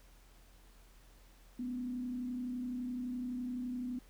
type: tone with frequency modulation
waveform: sine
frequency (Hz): 248.4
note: B3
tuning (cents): +10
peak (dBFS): -36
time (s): 1.59-3.99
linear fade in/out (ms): 5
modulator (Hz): 31.8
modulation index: 0.4
effects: added 42 Hz sine -58 dBFS peak until 4.09 s + pink hiss -65 dBFS RMS until 4.09 s